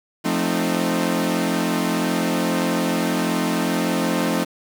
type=chord; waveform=sawtooth; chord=F dominant seventh; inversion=none; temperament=equal with one note detuned; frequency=174.61 / 220 / 261.6 / 306.8 Hz; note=F3 / A3 / C4 / Eb4; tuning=0 / 0 / 0 / -24 cents; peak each=-21 dBFS; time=0.24-4.45 s; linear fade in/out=20 ms; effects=7-bit